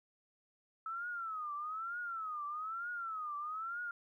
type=tone with vibrato; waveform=sine; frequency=1298 Hz; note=E6; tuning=27 cents flat; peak=-38 dBFS; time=0.86-3.91 s; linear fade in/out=2 ms; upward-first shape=triangle; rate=1.1 Hz; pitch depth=200 cents each way; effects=13-bit